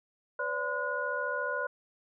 sine tone cluster, 502 / 576 / 1022 / 1449 Hz, B4 / D5 / C6 / F#6, +28 / -34 / -41 / -37 cents, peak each -37 / -36 / -37 / -33 dBFS, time 0.39-1.67 s, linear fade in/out 5 ms, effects none

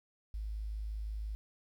sine tone with quantisation, 52.9 Hz, G#1, 33 cents sharp, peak -36 dBFS, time 0.34-1.35 s, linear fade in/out 0 ms, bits 11, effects none

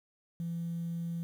sine tone, 168.9 Hz, E3, 42 cents sharp, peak -32 dBFS, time 0.4-1.23 s, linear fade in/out 0 ms, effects tanh soft clip ceiling -30 dBFS + 10-bit

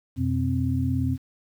sine tone cluster, 88.3 / 125.5 / 260.2 Hz, F2 / B2 / C4, +20 / +28 / -9 cents, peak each -26 dBFS, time 0.16-1.18 s, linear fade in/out 50 ms, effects 9-bit

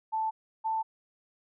sine tone pair in turn, 880 / 885.6 Hz, A5 / A5, 0 / +11 cents, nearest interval unison, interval 11 cents, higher second, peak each -27 / -27 dBFS, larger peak neither, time 0.12-0.31 / 0.64-0.83 s, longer neither, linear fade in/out 20 ms, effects none

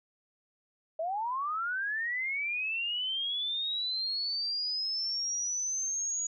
sine linear sweep, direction up, 622.3 to 6800 Hz, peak -30 dBFS, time 0.99-6.27 s, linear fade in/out 5 ms, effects none

